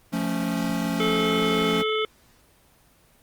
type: chord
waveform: square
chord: F augmented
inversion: none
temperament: equal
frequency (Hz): 174.61 / 220 / 277.2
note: F3 / A3 / C#4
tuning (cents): 0 / 0 / 0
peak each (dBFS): -29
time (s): 0.12-1.83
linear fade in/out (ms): 20
type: harmonic tone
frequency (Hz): 433.8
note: A4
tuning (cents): -25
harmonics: 1 / 3 / 5 / 7 / 8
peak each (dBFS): -24 / -29 / -31 / -32 / -33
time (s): 1-2.05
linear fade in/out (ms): 2
effects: pink hiss -58 dBFS RMS until 3.22 s + Opus 24 kbps